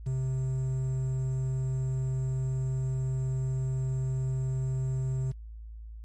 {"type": "tone with quantisation", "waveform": "triangle", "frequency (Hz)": 130.81, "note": "C3", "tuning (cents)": 0, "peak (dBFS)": -25, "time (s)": [0.06, 5.32], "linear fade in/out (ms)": 10, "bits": 9, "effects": ["added 55 Hz sine -40 dBFS peak until 6.04 s", "MP3 48 kbps"]}